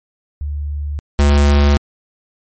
sine / square tone pair in turn, 73 / 71.79 Hz, D2 / D2, -10 / -39 cents, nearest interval unison, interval 29 cents, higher first, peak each -19 / -9 dBFS, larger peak second, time 0.41-0.99 / 1.19-1.77 s, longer neither, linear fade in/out 0 ms, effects MP3 32 kbps

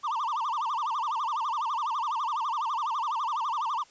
triangle tone with vibrato, 1043 Hz, C6, 6 cents flat, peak -25 dBFS, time 0.03-3.84 s, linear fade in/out 20 ms, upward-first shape sine, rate 12 Hz, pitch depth 280 cents each way, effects white hiss -57 dBFS RMS until 3.9 s + resampled to 16000 Hz

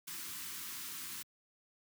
white band-stop noise, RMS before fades -44 dBFS, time 0.07-1.23 s, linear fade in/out 10 ms, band 370 to 980 Hz, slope 48 dB/octave, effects high-pass 100 Hz 12 dB/octave

